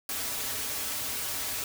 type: noise with comb filter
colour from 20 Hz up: white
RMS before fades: -33 dBFS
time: 0.09-1.64 s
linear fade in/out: 2 ms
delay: 5.7 ms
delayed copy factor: -0.95
effects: none